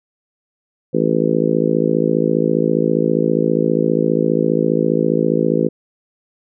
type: harmonic tone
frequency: 54.9 Hz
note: A1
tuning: 3 cents flat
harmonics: 3 / 4 / 5 / 6 / 7 / 8 / 9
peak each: -21 / -21 / -21 / -21 / -21 / -21 / -21 dBFS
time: 0.93-5.69 s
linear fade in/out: 20 ms
effects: none